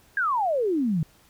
sine exponential sweep, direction down, 1661.2 to 148 Hz, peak -21 dBFS, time 0.17-1.03 s, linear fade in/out 2 ms, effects pink hiss -58 dBFS RMS until 1.29 s

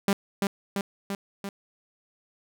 sawtooth tone with echo, 198.4 Hz, G3, 21 cents sharp, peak -16 dBFS, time 0.08-0.13 s, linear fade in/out 2 ms, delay 340 ms, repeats 4, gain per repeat -3 dB, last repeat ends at 1.49 s, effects none

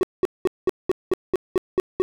triangle tone bursts, 371.7 Hz, F#4, 8 cents sharp, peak -13 dBFS, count 10, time 0.01-2.02 s, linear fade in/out 0 ms, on 21 ms, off 200 ms, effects none

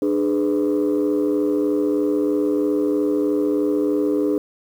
sine chord, G# diminished, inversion second, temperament just, 299 / 415.3 / 498.4 Hz, D4 / G#4 / B4, +31 / 0 / +16 cents, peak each -18 / -20 / -24 dBFS, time 0.02-4.38 s, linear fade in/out 2 ms, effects tanh soft clip ceiling -12 dBFS + 8-bit

